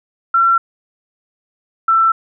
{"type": "tone pair in turn", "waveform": "sine", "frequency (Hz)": [1357, 1335.2], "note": ["E6", "E6"], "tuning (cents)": [50, 22], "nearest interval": "unison", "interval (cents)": 28, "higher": "first", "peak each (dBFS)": -9, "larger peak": "neither", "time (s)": [[0.34, 0.58], [1.88, 2.12]], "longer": "neither", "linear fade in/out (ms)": 5, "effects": []}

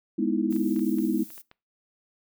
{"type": "chord", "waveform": "sine", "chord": "E major seventh", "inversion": "first", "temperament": "equal", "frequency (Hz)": [207.7, 246.9, 311.1, 329.6], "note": ["G#3", "B3", "D#4", "E4"], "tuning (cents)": [0, 0, 0, 0], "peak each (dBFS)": -28, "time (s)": [0.18, 1.24], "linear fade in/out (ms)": 10}
{"type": "noise with tremolo", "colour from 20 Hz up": "violet", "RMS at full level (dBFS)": -44, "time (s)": [0.5, 1.42], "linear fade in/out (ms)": 10, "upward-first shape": "triangle", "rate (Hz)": 6.1, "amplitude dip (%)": 25}
{"type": "clicks", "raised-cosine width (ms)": 0.3, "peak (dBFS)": -33, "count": 8, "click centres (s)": [0.526, 0.563, 0.763, 0.793, 0.985, 1.304, 1.379, 1.514]}
{"effects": ["noise-tail reverb RT60 0.3 s tail -22 dB re dry"]}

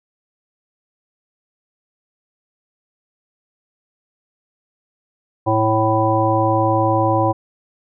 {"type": "harmonic tone", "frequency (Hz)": 110, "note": "A2", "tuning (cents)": 0, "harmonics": [1, 3, 5, 7, 9], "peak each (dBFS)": [-20, -20, -20, -20, -20], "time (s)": [5.46, 7.33], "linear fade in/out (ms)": 20, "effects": []}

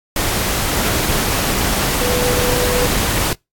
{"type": "tone in noise", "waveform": "sine", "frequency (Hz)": 493.9, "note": "B4", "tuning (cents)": 0, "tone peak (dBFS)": -19, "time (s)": [2.01, 2.87], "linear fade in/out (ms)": 2, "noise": "pink", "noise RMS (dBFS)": -18, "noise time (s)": [0.16, 3.33], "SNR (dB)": -4, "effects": ["noise-tail reverb RT60 0.2 s tail -26 dB re dry", "AAC 64 kbps"]}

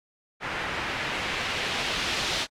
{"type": "noise with low-pass filter sweep", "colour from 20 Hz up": "white", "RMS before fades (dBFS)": -30, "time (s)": [0.4, 2.47], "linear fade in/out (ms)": 50, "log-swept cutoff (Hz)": [1800, 4100], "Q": 1.3, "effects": ["AAC 64 kbps"]}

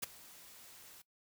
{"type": "noise with ADSR envelope", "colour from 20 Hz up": "white", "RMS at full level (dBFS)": -35, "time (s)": [0.02, 1.02], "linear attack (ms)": 14, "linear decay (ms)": 13, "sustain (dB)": -21, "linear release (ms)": 8, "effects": ["noise-tail reverb RT60 0.1 s tail -19 dB re dry"]}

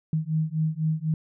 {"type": "beating tone pair", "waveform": "sine", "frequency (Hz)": [155.56, 159.56], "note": ["D#3", "D#3"], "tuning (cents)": [0, 44], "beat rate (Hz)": 4, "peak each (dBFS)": -26, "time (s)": [0.13, 1.14], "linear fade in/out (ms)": 2, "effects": []}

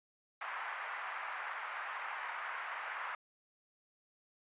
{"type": "band-pass noise", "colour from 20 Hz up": "pink", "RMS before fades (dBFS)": -42, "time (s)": [0.41, 3.15], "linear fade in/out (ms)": 2, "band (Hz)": [900, 2100], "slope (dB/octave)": 24, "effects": ["resampled to 8000 Hz"]}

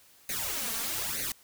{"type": "noise with flanger", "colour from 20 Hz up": "white", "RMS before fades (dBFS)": -33, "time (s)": [0.29, 1.32], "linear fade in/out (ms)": 2, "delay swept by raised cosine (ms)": [0.46, 4.46], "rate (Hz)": 1.1, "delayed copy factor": 0.85, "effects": ["white hiss -59 dBFS RMS until 1.43 s"]}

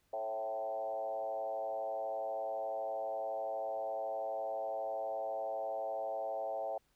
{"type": "tone with frequency modulation", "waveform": "sine", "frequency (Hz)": 659.3, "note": "E5", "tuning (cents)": 0, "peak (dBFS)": -35, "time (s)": [0.13, 6.78], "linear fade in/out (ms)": 5, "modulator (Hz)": 112, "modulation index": 1.3, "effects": ["pink hiss -75 dBFS RMS until 6.95 s"]}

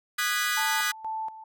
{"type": "chord", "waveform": "sawtooth", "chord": "G# minor seventh", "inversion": "second", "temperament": "equal with one note detuned", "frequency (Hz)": [1227.4, 1480, 1661.2, 1975.5], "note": ["D#6", "F#6", "G#6", "B6"], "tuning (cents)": [-24, 0, 0, 0], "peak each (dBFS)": -27, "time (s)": [0.18, 0.92], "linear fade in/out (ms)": 10}
{"type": "tone with tremolo", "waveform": "sine", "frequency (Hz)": 880, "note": "A5", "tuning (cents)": 0, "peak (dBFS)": -29, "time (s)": [0.57, 1.44], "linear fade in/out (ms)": 5, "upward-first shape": "square", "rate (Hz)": 2.1, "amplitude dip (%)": 75}
{"effects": []}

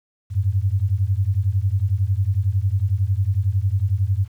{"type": "beating tone pair", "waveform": "sine", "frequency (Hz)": [92, 103], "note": ["F#2", "G#2"], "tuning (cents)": [-9, -14], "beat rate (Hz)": 11, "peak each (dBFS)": -20, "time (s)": [0.3, 4.28], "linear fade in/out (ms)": 50, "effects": ["9-bit"]}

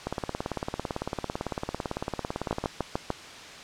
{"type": "two click trains", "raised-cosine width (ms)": 1, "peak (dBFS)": [-15, -12], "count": [47, 5], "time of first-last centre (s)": [[0.07, 2.64], [2.51, 3.103]], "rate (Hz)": [17.9, 6.74], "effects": ["white hiss -43 dBFS RMS until 3.63 s", "low-pass 5000 Hz 12 dB/octave"]}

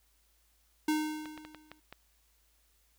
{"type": "tone with exponential decay", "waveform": "square", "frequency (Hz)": 307.3, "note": "D#4", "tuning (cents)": -21, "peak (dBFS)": -26, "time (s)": [0.88, 1.8], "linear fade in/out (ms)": 5, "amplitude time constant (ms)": 200}
{"type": "clicks", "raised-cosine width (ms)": 0.3, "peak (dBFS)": -29, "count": 6, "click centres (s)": [1.257, 1.377, 1.45, 1.547, 1.716, 1.926]}
{"effects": ["added 54 Hz sine -70 dBFS peak until 2.98 s", "white hiss -71 dBFS RMS until 2.98 s"]}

